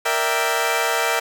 15% pulse chord, E half-diminished seventh, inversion second, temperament equal, 466.2 / 587.3 / 659.3 / 784 Hz, Bb4 / D5 / E5 / G5, 0 / 0 / 0 / 0 cents, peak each -17 / -21 / -17 / -18 dBFS, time 0.05-1.2 s, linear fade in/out 10 ms, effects none

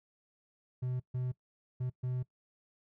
triangle tone bursts at uneven times, 126.3 Hz, B2, 39 cents sharp, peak -30 dBFS, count 4, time 0.82-1 / 1.14-1.32 / 1.8-1.9 / 2.03-2.23 s, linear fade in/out 10 ms, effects noise-tail reverb RT60 0.1 s tail -20 dB re dry

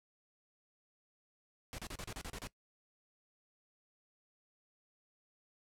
pink noise bursts, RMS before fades -44 dBFS, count 9, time 1.73-2.471 s, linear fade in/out 0 ms, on 53 ms, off 33 ms, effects noise-tail reverb RT60 0.1 s tail -19 dB re dry + low-pass 11000 Hz 12 dB/octave

